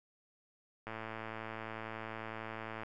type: click train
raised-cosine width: 0.5 ms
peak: -27 dBFS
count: 219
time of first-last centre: 0.87-2.834 s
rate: 111 Hz
effects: none